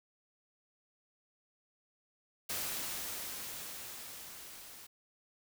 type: noise with level ramp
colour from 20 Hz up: white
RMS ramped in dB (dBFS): -37 to -52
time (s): 2.49-4.87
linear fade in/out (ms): 10
effects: none